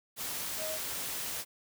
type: tone in noise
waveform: sine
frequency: 627 Hz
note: D#5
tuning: 13 cents sharp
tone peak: -37 dBFS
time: 0.57-0.79 s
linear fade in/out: 50 ms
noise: white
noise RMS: -37 dBFS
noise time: 0.16-1.45 s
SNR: -3 dB
effects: none